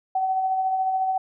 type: tone with tremolo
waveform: sine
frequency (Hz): 758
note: F#5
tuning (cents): +42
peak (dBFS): -19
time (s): 0.15-1.18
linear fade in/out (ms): 5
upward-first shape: sine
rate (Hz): 14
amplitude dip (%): 35
effects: none